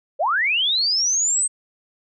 sine linear sweep, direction up, 505 to 8372 Hz, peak -17 dBFS, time 0.19-1.48 s, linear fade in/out 20 ms, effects none

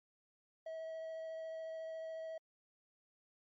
triangle tone with vibrato, 645 Hz, E5, 38 cents flat, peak -40 dBFS, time 0.66-2.38 s, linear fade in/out 5 ms, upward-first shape sine, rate 14 Hz, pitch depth 8 cents each way, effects MP3 32 kbps

